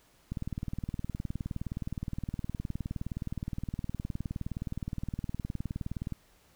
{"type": "click train", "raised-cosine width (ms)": 5, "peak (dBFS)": -22, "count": 113, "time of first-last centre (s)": [0.32, 6.123], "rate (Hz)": 19.3, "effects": ["pink hiss -64 dBFS RMS until 6.55 s"]}